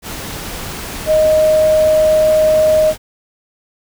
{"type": "tone in noise", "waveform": "sine", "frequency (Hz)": 622.3, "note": "D#5", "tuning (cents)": 0, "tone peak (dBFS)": -8, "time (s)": [1.06, 2.94], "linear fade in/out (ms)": 50, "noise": "pink", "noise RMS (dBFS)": -26, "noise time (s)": [0.02, 2.98], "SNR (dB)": 15, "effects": []}